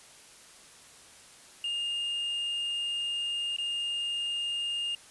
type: tone with dropouts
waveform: triangle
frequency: 2825 Hz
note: F7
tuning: 19 cents sharp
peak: -28 dBFS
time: 1.64-4.95 s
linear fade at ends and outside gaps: 2 ms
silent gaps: 3.565-3.584 s
effects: white hiss -53 dBFS RMS until 5.1 s + resampled to 24000 Hz